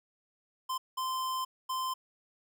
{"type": "tone bursts at uneven times", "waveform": "square", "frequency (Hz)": 1037, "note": "C6", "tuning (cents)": -16, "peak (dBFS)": -32, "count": 3, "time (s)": [[0.69, 0.78], [0.97, 1.45], [1.69, 1.94]], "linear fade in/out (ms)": 10, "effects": []}